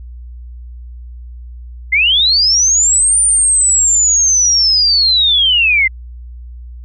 sine linear two-way sweep, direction up then down, 2027 to 9200 to 2027 Hz, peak -8 dBFS, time 1.92-5.88 s, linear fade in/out 10 ms, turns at 3.2 s, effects added 60 Hz sine -28 dBFS peak until 6.84 s

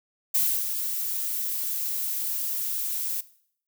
violet noise with ADSR envelope, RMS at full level -22 dBFS, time 0.34-3.21 s, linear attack 10 ms, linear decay 300 ms, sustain -7 dB, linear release 8 ms, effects noise-tail reverb RT60 0.6 s tail -18 dB re dry

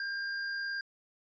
square tone with amplitude modulation, 1600 Hz, G6, 35 cents sharp, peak -33 dBFS, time 0-0.81 s, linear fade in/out 2 ms, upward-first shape sine, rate 59.1 Hz, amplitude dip 25%, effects resampled to 16000 Hz

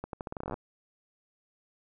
accelerating click train, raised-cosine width 1 ms, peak -22 dBFS, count 15, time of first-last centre 0.04-0.541 s, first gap 92 ms, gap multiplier 0.83, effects none

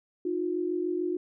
sine tone pair together, 311.1 / 357.9 Hz, D#4 / F4, 0 / +42 cents, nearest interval major second, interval 242 cents, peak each -32 / -28 dBFS, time 0.25-1.17 s, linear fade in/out 5 ms, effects none

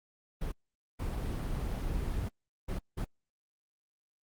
brown noise bursts at uneven times, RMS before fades -34 dBFS, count 4, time 0.41-0.52 / 0.99-2.29 / 2.68-2.79 / 2.97-3.05 s, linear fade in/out 10 ms, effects Opus 24 kbps

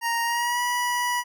25% pulse tone with pitch glide, 932.3 to 975.3 Hz, A#5 to B5, 0 to -22 cents, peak -19 dBFS, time 0.01-1.24 s, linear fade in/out 50 ms, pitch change +78 cents, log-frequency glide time 0.24-0.61 s, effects none

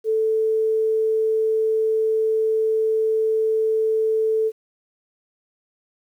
sine tone, 440 Hz, A4, in tune, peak -17 dBFS, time 0.04-4.52 s, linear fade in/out 50 ms, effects 9-bit

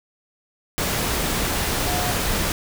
sine tone in noise, 719 Hz, F#5, 50 cents flat, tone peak -27 dBFS, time 1.87-2.12 s, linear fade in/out 0 ms, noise pink, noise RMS -23 dBFS, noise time 0.78-2.52 s, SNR -7 dB, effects none

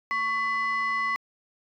sine tone pair together, 1115.3 / 2004 Hz, C#6 / B6, +10 / +25 cents, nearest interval minor seventh, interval 1015 cents, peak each -25 dBFS, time 0.11-1.16 s, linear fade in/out 0 ms, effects tanh soft clip ceiling -21 dBFS

